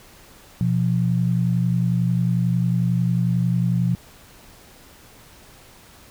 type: tone pair together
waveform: sine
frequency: 123.39 / 174.5 Hz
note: B2 / F3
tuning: -1 / -1 cents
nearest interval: tritone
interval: 600 cents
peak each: -20 dBFS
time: 0.61-3.95 s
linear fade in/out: 0 ms
effects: pink hiss -48 dBFS RMS until 6.1 s